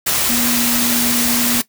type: tone in noise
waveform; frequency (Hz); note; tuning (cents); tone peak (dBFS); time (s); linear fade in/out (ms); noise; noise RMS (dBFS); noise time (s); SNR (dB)
sine; 239.5; A#3; +47; -19; 0.29-1.61; 10; white; -17; 0.06-1.62; -5
effects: noise-tail reverb RT60 0.1 s tail -17 dB re dry